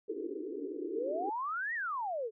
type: band-pass noise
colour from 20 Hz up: white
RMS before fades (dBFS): -39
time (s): 0.08-1.3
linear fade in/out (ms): 10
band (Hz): 280 to 450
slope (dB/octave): 96
type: exponential two-way sweep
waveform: sine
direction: up then down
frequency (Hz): 416.1 to 1954 to 416.1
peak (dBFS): -33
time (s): 0.93-2.31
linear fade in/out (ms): 50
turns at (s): 1.74
effects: none